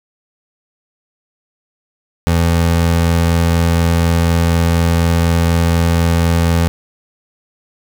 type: tone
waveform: 25% pulse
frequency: 84.1 Hz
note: E2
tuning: 35 cents sharp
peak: -7 dBFS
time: 2.27-6.68 s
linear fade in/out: 0 ms
effects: none